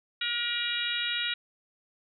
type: harmonic tone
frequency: 476.5 Hz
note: A#4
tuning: 38 cents sharp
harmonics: 3 / 4 / 5 / 6 / 7 / 8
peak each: -35 / -37 / -36 / -34 / -37 / -33 dBFS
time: 0.21-1.34 s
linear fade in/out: 5 ms
effects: none